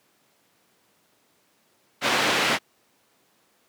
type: low-pass noise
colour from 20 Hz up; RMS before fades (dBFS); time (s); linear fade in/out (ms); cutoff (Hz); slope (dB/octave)
white; -22; 2.01-2.59; 50; 2800; 12
effects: pink hiss -64 dBFS RMS until 3.68 s + high-pass 200 Hz 12 dB/octave